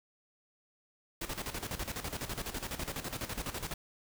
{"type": "noise with tremolo", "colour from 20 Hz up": "pink", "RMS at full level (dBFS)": -37, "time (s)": [1.21, 3.74], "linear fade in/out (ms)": 5, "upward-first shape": "square", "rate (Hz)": 12, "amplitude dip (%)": 70, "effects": []}